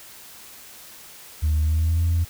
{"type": "tone with pitch glide", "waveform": "sine", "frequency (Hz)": [76.9, 84.35], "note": ["D#2", "E2"], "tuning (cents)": [-20, 40], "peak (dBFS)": -16, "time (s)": [1.42, 2.25], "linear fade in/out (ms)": 20, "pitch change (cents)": 160, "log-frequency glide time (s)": [1.62, 2.03], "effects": ["tanh soft clip ceiling -15 dBFS", "white hiss -44 dBFS RMS until 2.29 s"]}